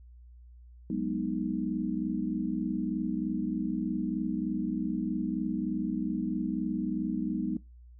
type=chord; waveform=sine; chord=G# minor seventh; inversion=third; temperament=equal with one note detuned; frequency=184.46 / 207.7 / 246.9 / 311.1 Hz; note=F#3 / G#3 / B3 / D#4; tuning=-5 / 0 / 0 / 0 cents; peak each=-34 dBFS; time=0.9-7.57 s; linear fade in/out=2 ms; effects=noise-tail reverb RT60 0.2 s tail -20 dB re dry + added 60 Hz sine -49 dBFS peak until 7.99 s

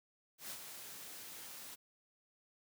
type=noise with ADSR envelope; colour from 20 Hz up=white; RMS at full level=-44 dBFS; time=0.38-1.76 s; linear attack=120 ms; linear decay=68 ms; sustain=-6 dB; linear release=22 ms; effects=high-pass 100 Hz 12 dB/octave

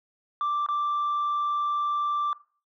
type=tone with dropouts; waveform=sine; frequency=1174.7 Hz; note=D6; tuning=in tune; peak=-22 dBFS; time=0.41-2.33 s; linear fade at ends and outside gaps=1 ms; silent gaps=0.663-0.687 s; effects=noise-tail reverb RT60 0.4 s tail -20 dB re dry + tanh soft clip ceiling -22 dBFS

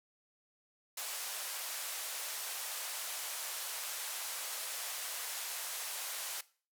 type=band-pass noise; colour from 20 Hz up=white; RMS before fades=-41 dBFS; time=0.97-6.41 s; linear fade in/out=5 ms; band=540 to 14000 Hz; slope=24 dB/octave; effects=noise-tail reverb RT60 0.4 s tail -19 dB re dry

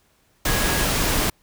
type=tone in noise; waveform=sine; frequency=1659 Hz; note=G#6; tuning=2 cents flat; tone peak=-29 dBFS; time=0.46-0.84 s; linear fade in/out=5 ms; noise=pink; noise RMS=-21 dBFS; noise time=0.45-1.3 s; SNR=-11 dB; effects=pink hiss -62 dBFS RMS until 1.42 s

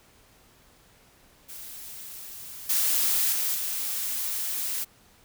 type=noise with level steps; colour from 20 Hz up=blue; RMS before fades=-41 / -24 / -27 / -30 dBFS; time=1.48-4.85 s; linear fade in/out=20 ms; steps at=2.69 / 3.32 / 3.54 s; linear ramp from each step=10 ms; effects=pink hiss -58 dBFS RMS until 5.24 s

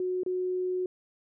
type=tone with dropouts; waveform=sine; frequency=366.3 Hz; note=F#4; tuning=17 cents flat; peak=-27 dBFS; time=0-0.86 s; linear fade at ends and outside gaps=2 ms; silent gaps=0.234-0.262 s; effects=none

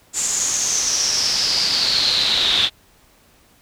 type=noise with band-pass filter sweep; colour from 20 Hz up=brown; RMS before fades=-19 dBFS; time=0.13-2.7 s; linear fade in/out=50 ms; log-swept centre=7400 to 3500 Hz; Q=8.3; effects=pink hiss -54 dBFS RMS until 3.61 s

